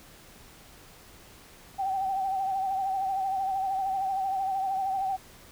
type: tone with vibrato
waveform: sine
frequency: 771 Hz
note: G5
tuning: 29 cents flat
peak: -26 dBFS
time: 1.78-5.17 s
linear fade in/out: 20 ms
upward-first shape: sine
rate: 13 Hz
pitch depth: 46 cents each way
effects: pink hiss -52 dBFS RMS until 5.51 s